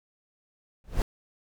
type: noise with exponential growth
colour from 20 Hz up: brown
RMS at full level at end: -18 dBFS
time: 0.84-1.02 s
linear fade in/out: 1 ms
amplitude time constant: 39 ms
effects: none